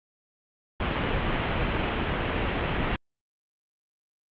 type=low-pass noise; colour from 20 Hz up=pink; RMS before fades=-27 dBFS; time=0.8-2.96 s; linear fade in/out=2 ms; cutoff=3200 Hz; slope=48 dB/octave; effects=Opus 24 kbps